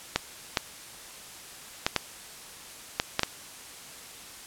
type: clicks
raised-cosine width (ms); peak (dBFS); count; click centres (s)
0.2; -5; 7; 0.16 / 0.572 / 1.865 / 1.963 / 2.999 / 3.194 / 3.233
effects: white hiss -45 dBFS RMS until 4.46 s + low-pass 11000 Hz 12 dB/octave